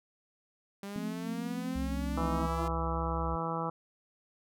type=exponential sweep; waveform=sawtooth; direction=up; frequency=197.4 to 345.9 Hz; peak=-35 dBFS; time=0.83-2.68 s; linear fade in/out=2 ms
type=chord; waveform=sine; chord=F major; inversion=none; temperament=equal; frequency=174.61 / 220 / 261.6 Hz; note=F3 / A3 / C4; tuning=0 / 0 / 0 cents; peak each=-39 dBFS; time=0.96-2.47 s; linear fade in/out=0 ms
type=tone with vibrato; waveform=sine; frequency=66.9 Hz; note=C2; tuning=39 cents sharp; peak=-34 dBFS; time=1.75-3.36 s; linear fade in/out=10 ms; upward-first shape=sine; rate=5 Hz; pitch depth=27 cents each way
type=harmonic tone; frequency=164.81 Hz; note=E3; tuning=in tune; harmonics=1 / 2 / 3 / 4 / 5 / 6 / 7 / 8; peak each=-37 / -42 / -39 / -43 / -39 / -40 / -39 / -40 dBFS; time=2.17-3.7 s; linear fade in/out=5 ms
effects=none